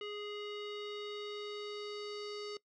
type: tone with low-pass filter sweep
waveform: square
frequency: 415.3 Hz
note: G#4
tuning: in tune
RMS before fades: -43 dBFS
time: 0.01-2.57 s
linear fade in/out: 2 ms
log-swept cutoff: 3100 to 4800 Hz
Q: 3.9
effects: noise-tail reverb RT60 0.1 s tail -20 dB re dry